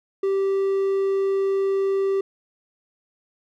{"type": "tone", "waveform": "triangle", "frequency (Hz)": 390.1, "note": "G4", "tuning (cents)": -8, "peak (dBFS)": -17, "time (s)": [0.23, 2.21], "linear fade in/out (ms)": 5, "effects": []}